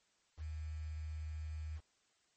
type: tone with quantisation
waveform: sine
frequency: 77.78 Hz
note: D#2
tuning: in tune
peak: -40 dBFS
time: 0.37-1.81 s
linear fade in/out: 50 ms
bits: 10
effects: white hiss -75 dBFS RMS until 2.36 s + MP3 32 kbps